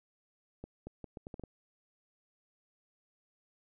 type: accelerating click train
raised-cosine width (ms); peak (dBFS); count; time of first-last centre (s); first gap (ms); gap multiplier
2; -30; 8; 0.64-1.437; 230; 0.75
effects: none